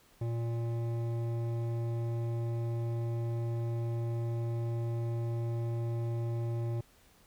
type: tone with hard clipping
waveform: triangle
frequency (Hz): 116.54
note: A#2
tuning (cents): 0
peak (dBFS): -33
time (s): 0.21-6.81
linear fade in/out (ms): 5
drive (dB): 16
effects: pink hiss -63 dBFS RMS until 7.26 s